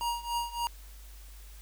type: tone with tremolo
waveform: square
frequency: 945 Hz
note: A#5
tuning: 23 cents sharp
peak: -28 dBFS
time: 0.01-0.67 s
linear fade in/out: 0 ms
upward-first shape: triangle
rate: 3.5 Hz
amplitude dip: 90%
effects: added 50 Hz sine -46 dBFS peak until 1.61 s + white hiss -56 dBFS RMS until 1.61 s